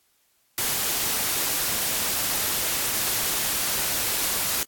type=noise; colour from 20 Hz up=white; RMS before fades=-25 dBFS; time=0.58-4.63 s; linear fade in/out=0 ms; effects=white hiss -66 dBFS RMS until 4.67 s + AAC 64 kbps